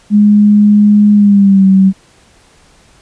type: tone with pitch glide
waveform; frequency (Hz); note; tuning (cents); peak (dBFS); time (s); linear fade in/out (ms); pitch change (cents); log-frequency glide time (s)
sine; 207.7 to 191.57; G#3 to G3; 0 to -40; -3; 0.1-1.93; 50; -140; 1.13-1.66
effects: pink hiss -46 dBFS RMS until 3.01 s + resampled to 22050 Hz